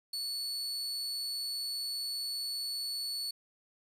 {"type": "tone", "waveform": "40% pulse", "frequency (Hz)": 4435, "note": "C#8", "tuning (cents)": 0, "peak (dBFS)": -33, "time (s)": [0.13, 3.31], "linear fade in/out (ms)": 5, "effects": ["resampled to 32000 Hz", "10-bit"]}